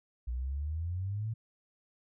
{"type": "exponential sweep", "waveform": "sine", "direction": "up", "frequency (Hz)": [58.6, 114.8], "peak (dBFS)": -32, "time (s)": [0.27, 1.34], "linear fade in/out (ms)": 10, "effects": []}